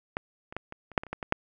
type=clicks; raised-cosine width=0.5 ms; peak=-14 / -26 / -17 / -25 / -30 / -6 / -22 / -30 / -18 / -19 / -7 dBFS; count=11; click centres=0.169 / 0.525 / 0.566 / 0.724 / 0.917 / 0.978 / 1.035 / 1.067 / 1.13 / 1.228 / 1.324 s; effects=none